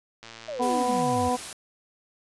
click train, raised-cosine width 0.2 ms, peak -25 dBFS, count 91, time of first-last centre 0.23-1.019 s, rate 114 Hz
sine exponential sweep, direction down, 647 to 82.41 Hz, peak -31 dBFS, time 0.48-1.29 s, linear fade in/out 5 ms
harmonic tone, 248.1 Hz, B3, 8 cents sharp, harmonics 1 / 2 / 3 / 4, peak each -28 / -28 / -26 / -29 dBFS, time 0.59-1.37 s, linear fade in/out 20 ms
white noise, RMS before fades -37 dBFS, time 0.62-1.53 s, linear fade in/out 2 ms
effects resampled to 24000 Hz

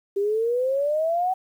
sine exponential sweep, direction up, 392 to 760 Hz, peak -20 dBFS, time 0.16-1.34 s, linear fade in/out 10 ms, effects 9-bit

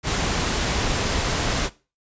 pink noise, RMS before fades -23 dBFS, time 0.03-1.7 s, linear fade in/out 50 ms, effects noise-tail reverb RT60 0.3 s tail -18 dB re dry + resampled to 16000 Hz

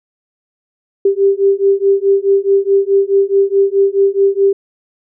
sine beating tone pair, 392 / 396.7 Hz, G4 / G4, 0 / +21 cents, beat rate 4.7 Hz, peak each -12 dBFS, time 1.05-4.53 s, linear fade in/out 5 ms, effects none

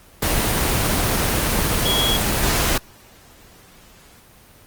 sine tone in noise, 3322 Hz, G#7, in tune, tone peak -19 dBFS, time 1.85-2.17 s, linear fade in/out 5 ms, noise pink, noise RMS -19 dBFS, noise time 0.22-2.78 s, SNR -3 dB, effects pink hiss -48 dBFS RMS until 4.66 s + Opus 24 kbps

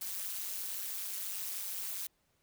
blue noise with amplitude modulation, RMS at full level -35 dBFS, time 0.01-2.07 s, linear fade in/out 5 ms, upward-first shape sine, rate 194 Hz, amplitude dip 100%, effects pink hiss -75 dBFS RMS until 2.42 s

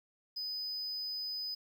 triangle tone, 5000 Hz, D#8, 8 cents sharp, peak -35 dBFS, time 0.36-1.55 s, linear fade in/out 10 ms, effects 11-bit

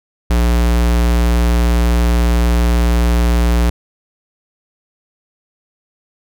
square tone, 59.1 Hz, A#1, 24 cents sharp, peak -11 dBFS, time 0.3-3.7 s, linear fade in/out 5 ms, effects none

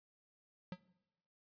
square tone with exponential decay, 181.3 Hz, F#3, 35 cents flat, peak -39 dBFS, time 0.72-0.81 s, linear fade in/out 2 ms, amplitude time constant 18 ms, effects noise-tail reverb RT60 0.9 s tail -19 dB re dry + resampled to 11025 Hz

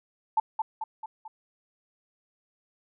sine tone with echo, 880 Hz, A5, in tune, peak -19 dBFS, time 0.37-0.4 s, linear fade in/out 5 ms, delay 220 ms, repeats 4, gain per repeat -5 dB, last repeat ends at 1.28 s, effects none

